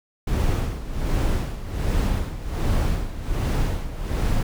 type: noise with tremolo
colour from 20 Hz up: brown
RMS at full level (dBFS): -20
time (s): 0.27-4.43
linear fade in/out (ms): 5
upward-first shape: sine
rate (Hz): 1.3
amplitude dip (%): 75
effects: none